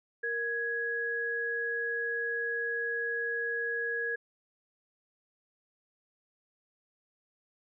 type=tone pair together; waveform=sine; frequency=466.2 / 1665.9 Hz; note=A#4 / G#6; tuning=0 / +5 cents; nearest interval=octave + minor seventh; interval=2205 cents; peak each=-36 / -31 dBFS; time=0.23-4.16 s; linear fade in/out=10 ms; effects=none